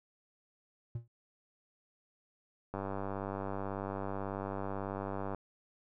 triangle tone with exponential decay, 117.2 Hz, A#2, 10 cents sharp, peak -30 dBFS, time 0.95-1.08 s, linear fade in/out 5 ms, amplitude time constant 28 ms
click train, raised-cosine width 1 ms, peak -24 dBFS, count 257, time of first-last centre 2.74-5.347 s, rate 98.2 Hz
effects none

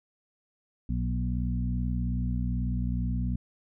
harmonic tone with a mistuned harmonic, 60.5 Hz, B1, 35 cents flat, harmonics 1 / 2 / 3 / 4, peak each -29 / -32 / -34 / -35 dBFS, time 0.89-3.36 s, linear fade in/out 5 ms, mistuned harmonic 3, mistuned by +19 cents, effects none

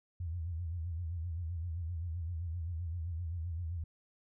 sine tone with vibrato, 84.3 Hz, E2, 39 cents sharp, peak -35 dBFS, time 0.2-3.84 s, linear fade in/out 5 ms, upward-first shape sine, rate 7.7 Hz, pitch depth 110 cents each way, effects none

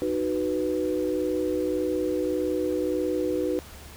sine chord, B major, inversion first, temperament just, 308.7 / 370.4 / 493.9 Hz, D#4 / F#4 / B4, -14 / +2 / 0 cents, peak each -28 dBFS, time 0.02-3.59 s, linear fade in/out 0 ms, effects added 73 Hz sine -46 dBFS peak until 3.96 s + pink hiss -46 dBFS RMS until 3.96 s

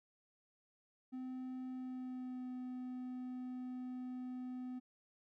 triangle tone with pitch glide, 256.5 to 252.4 Hz, C4 to B3, -34 to +38 cents, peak -40 dBFS, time 1.12-4.8 s, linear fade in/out 20 ms, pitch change -28 cents, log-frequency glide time 1.7-2.49 s, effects none

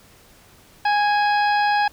harmonic tone with a mistuned harmonic, 827 Hz, G#5, 8 cents flat, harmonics 1 / 2 / 3 / 4 / 5 / 6, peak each -17 / -23 / -30 / -35 / -36 / -34 dBFS, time 0.85-1.88 s, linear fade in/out 5 ms, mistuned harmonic 3, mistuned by +32 cents, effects pink hiss -51 dBFS RMS until 1.92 s

